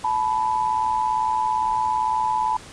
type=tone pair together; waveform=sine; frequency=870 / 987.7 Hz; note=A5 / B5; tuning=-20 / 0 cents; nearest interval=major second; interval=220 cents; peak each=-22 dBFS; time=0.04-2.57 s; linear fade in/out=5 ms; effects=pink hiss -42 dBFS RMS until 2.72 s + resampled to 22050 Hz